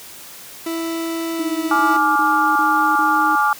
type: tone with pitch glide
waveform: 40% pulse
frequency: 329.6 to 326.4 Hz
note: E4 to E4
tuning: 0 to -17 cents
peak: -21 dBFS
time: 0.66-1.97 s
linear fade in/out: 5 ms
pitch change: -17 cents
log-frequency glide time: 1.34-1.59 s
type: tone bursts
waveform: sine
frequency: 311.1 Hz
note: D#4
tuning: in tune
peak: -23 dBFS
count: 5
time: 1.39-3.356 s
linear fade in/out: 5 ms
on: 370 ms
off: 29 ms
type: chord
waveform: sine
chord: D diminished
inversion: second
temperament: just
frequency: 845.8 / 1174.7 / 1409.6 Hz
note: Ab5 / D6 / F6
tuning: +31 / 0 / +16 cents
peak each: -18 / -17 / -19 dBFS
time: 1.71-3.53 s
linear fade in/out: 2 ms
effects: white hiss -38 dBFS RMS until 3.59 s + high-pass 60 Hz 12 dB/octave